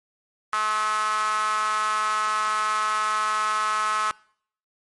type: tone with high-pass filter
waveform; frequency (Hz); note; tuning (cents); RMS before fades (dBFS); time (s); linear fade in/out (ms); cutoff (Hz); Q
sawtooth; 214.4; A3; -45; -24; 0.53-4.11; 0; 1200; 9.3
effects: noise-tail reverb RT60 0.6 s tail -23 dB re dry + MP3 48 kbps